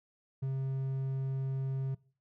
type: tone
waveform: triangle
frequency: 133.9 Hz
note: C3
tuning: 40 cents sharp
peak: -29 dBFS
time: 0.42-1.95 s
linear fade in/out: 10 ms
effects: noise-tail reverb RT60 0.4 s tail -21 dB re dry